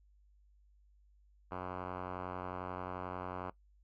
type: tone with low-pass filter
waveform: 5% pulse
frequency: 91.2 Hz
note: F#2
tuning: 24 cents flat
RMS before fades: -42 dBFS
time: 1.51-3.5 s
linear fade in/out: 5 ms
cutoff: 1400 Hz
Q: 1.7
effects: noise-tail reverb RT60 0.1 s tail -19 dB re dry + added 50 Hz sine -63 dBFS peak until 3.83 s